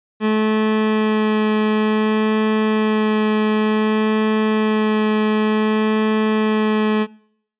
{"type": "tone with vibrato", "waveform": "30% pulse", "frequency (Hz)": 215.6, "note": "A3", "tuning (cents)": -35, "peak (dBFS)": -12, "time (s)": [0.2, 7.07], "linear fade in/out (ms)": 50, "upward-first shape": "sine", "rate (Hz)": 0.55, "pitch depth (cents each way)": 9, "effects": ["noise-tail reverb RT60 0.7 s tail -24 dB re dry", "resampled to 8000 Hz"]}